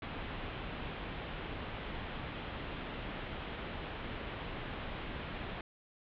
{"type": "low-pass noise", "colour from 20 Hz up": "pink", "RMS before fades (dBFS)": -42, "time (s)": [0.02, 5.61], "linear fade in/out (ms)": 2, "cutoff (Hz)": 3500, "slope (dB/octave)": 48, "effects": []}